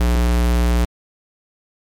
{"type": "tone", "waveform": "square", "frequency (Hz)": 59.6, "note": "A#1", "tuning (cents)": 39, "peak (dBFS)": -14, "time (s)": [0, 0.85], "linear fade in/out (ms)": 5, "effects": ["MP3 96 kbps"]}